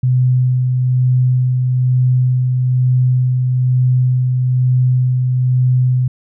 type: tone with tremolo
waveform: sine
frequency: 126.8 Hz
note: B2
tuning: 46 cents sharp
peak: -9 dBFS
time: 0.03-6.08 s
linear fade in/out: 5 ms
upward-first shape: sine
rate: 1.1 Hz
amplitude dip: 30%
effects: none